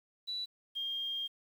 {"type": "tone pair in turn", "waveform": "sine", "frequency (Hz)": [3950, 3214], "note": ["B7", "G7"], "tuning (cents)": [0, 43], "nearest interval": "major third", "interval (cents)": 357, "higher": "first", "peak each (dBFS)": [-35, -34], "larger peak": "second", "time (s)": [[0.27, 0.46], [0.75, 1.28]], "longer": "second", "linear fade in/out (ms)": 20, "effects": ["10-bit"]}